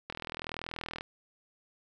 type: click train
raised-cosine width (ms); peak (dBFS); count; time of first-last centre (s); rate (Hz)
0.3; -21; 38; 0.1-1.009; 40.7
effects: none